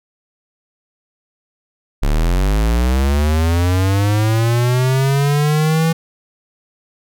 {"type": "linear sweep", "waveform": "square", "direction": "up", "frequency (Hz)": [34.06, 164.81], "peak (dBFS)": -13, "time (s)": [2.02, 5.93], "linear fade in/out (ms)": 10, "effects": []}